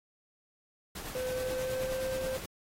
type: noise with tremolo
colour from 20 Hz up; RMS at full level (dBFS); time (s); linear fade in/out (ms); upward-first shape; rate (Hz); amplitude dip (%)
pink; -40; 0.95-2.46; 5; triangle; 9.4; 45
type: tone with pitch glide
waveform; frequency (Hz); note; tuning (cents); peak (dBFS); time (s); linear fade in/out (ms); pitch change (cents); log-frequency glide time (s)
triangle; 510 to 521.6; C5 to C5; -44 to -5; -30; 1.15-2.37; 2; +39; 1.34-1.99
effects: AAC 48 kbps